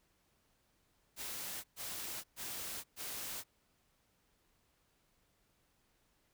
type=noise bursts; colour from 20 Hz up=white; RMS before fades=-43 dBFS; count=4; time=1.16-3.44 s; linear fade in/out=50 ms; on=480 ms; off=120 ms; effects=pink hiss -75 dBFS RMS until 6.33 s